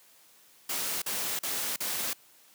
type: noise bursts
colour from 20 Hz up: white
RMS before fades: -32 dBFS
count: 4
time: 0.69-2.133 s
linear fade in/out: 5 ms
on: 330 ms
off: 41 ms
effects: white hiss -59 dBFS RMS until 2.54 s + high-pass 150 Hz 12 dB/octave